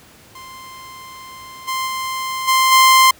sawtooth tone with level steps, 1046 Hz, C6, 1 cent flat, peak -31 / -16 / -18 / -8 / -4 dBFS, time 0.35-3.11 s, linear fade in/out 5 ms, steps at 1.67 / 1.86 / 2.47 / 2.71 s, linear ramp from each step 20 ms, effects pink hiss -46 dBFS RMS until 3.19 s + high-pass 60 Hz 12 dB/octave

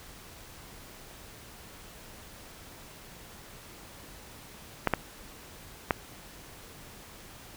clicks, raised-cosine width 0.5 ms, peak -8 dBFS, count 3, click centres 4.873 / 4.937 / 5.908 s, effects pink hiss -49 dBFS RMS until 7.56 s

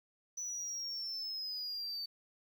sine linear sweep, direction down, 5970 to 4545 Hz, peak -35 dBFS, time 0.37-2.06 s, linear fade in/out 10 ms, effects tanh soft clip ceiling -37 dBFS + 11-bit

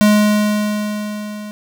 square tone with level ramp, 209.8 Hz, G#3, 18 cents sharp, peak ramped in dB -8 to -28 dBFS, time 0.01-1.51 s, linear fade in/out 0 ms, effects none

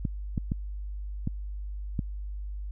clicks, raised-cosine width 5 ms, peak -15 dBFS, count 5, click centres 0.052 / 0.378 / 0.519 / 1.274 / 1.992 s, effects added 50 Hz sine -33 dBFS peak until 2.71 s

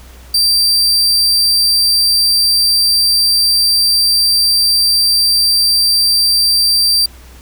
40% pulse tone, 4696 Hz, D8, 1 cent flat, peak -8 dBFS, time 0.34-7.06 s, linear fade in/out 5 ms, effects added 62 Hz sine -36 dBFS peak until 7.41 s + pink hiss -42 dBFS RMS until 7.41 s

